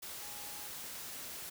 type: tone in noise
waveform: sine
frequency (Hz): 827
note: G#5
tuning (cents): -8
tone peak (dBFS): -55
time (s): 0.22-0.68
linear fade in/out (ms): 10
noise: white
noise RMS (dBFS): -45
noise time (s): 0.02-1.5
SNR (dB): -13
effects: none